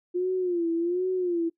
sine tone with vibrato, 351.6 Hz, F4, 12 cents sharp, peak -23 dBFS, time 0.14-1.5 s, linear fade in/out 20 ms, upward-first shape sine, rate 1.3 Hz, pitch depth 100 cents each way, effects noise-tail reverb RT60 0.1 s tail -21 dB re dry

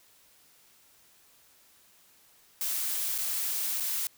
blue noise with dropouts, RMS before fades -31 dBFS, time 2.61-4.07 s, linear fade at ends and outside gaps 1 ms, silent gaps 3.18-3.185 / 3.801-3.805 s, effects white hiss -61 dBFS RMS until 4.17 s

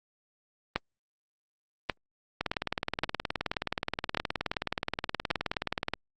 two click trains, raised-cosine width 0.3 ms, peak -10 / -13 dBFS, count 5 / 68, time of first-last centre 0.76-5.311 / 2.41-5.936 s, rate 0.879 / 19 Hz, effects Opus 24 kbps

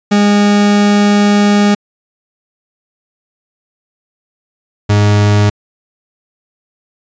40% pulse tone pair in turn, 205.1 / 103.5 Hz, G#3 / G#2, -21 / -5 cents, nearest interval octave, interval 1184 cents, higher first, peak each -6 dBFS, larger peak neither, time 0.11-1.75 / 4.89-5.5 s, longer first, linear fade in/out 10 ms, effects resampled to 16000 Hz

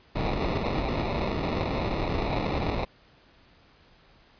pink noise with sample-and-hold, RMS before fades -28 dBFS, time 0.15-2.85 s, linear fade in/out 10 ms, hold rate 1575 Hz, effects pink hiss -58 dBFS RMS until 4.39 s + resampled to 11025 Hz

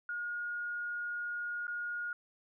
sine tone with dropouts, 1433 Hz, F6, 44 cents sharp, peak -35 dBFS, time 0.09-2.13 s, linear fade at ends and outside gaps 2 ms, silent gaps 1.669-1.679 s, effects none

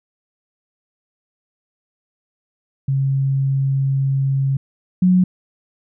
sine tone pair in turn, 136 / 182.72 Hz, C#3 / F#3, -33 / -21 cents, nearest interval perfect fourth, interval 512 cents, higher second, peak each -15 / -10 dBFS, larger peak second, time 2.88-4.57 / 5.02-5.24 s, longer first, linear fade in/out 5 ms, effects none

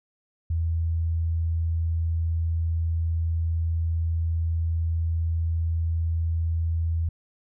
sine tone, 82.41 Hz, E2, in tune, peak -22 dBFS, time 0.5-7.09 s, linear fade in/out 5 ms, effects none

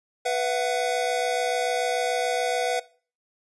square chord, B suspended fourth, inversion none, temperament equal with one note detuned, 493.9 / 673.1 / 740 Hz, B4 / E5 / F#5, 0 / +36 / 0 cents, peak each -27 / -30 / -28 dBFS, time 0.25-2.8 s, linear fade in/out 10 ms, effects noise-tail reverb RT60 0.4 s tail -20 dB re dry + resampled to 24000 Hz

